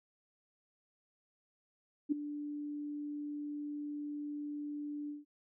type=tone with ADSR envelope; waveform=sine; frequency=293.6 Hz; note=D4; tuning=in tune; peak=-25 dBFS; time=2.09-5.25 s; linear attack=30 ms; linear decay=9 ms; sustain=-13 dB; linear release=160 ms; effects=none